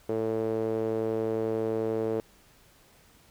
sawtooth tone with band-pass filter, 111.3 Hz, A2, 20 cents sharp, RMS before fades -29 dBFS, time 0.09-2.2 s, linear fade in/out 0 ms, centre 440 Hz, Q 3.8, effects pink hiss -59 dBFS RMS until 3.3 s

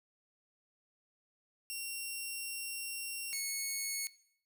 10% pulse tone pair in turn, 2740 / 2201 Hz, F7 / C#7, -34 / -13 cents, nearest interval major third, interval 379 cents, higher first, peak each -30 / -26 dBFS, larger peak second, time 1.7-3.33 / 3.33-4.07 s, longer first, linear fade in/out 0 ms, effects noise-tail reverb RT60 0.6 s tail -18 dB re dry

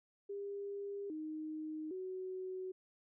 sine tone with pitch steps, 401.7 / 310.7 / 373 Hz, G4 / D#4 / F#4, +42 / -2 / +14 cents, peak -40 dBFS, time 0.29-2.72 s, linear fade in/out 10 ms, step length 810 ms, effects none

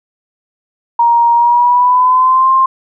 sine tone with pitch glide, 940 to 1055.1 Hz, A#5 to C6, +14 to +14 cents, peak -6 dBFS, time 0.99-2.66 s, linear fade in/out 5 ms, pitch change +200 cents, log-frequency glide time 1.34-2.51 s, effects none

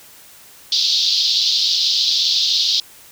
pink band-pass noise, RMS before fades -17 dBFS, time 0.72-2.8 s, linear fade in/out 2 ms, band 3500 to 5100 Hz, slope 48 dB/octave, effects white hiss -44 dBFS RMS until 3.11 s

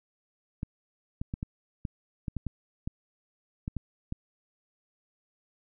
clicks, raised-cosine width 5 ms, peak -20 dBFS, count 12, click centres 0.631 / 1.215 / 1.339 / 1.429 / 1.852 / 2.282 / 2.367 / 2.467 / 2.875 / 3.679 / 3.767 / 4.124 s, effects none

